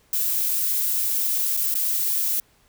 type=noise with dropouts; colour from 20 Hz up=violet; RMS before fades=-23 dBFS; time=0.13-2.4 s; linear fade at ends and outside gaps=2 ms; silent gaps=1.567-1.572 / 1.742-1.752 s; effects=pink hiss -60 dBFS RMS until 2.68 s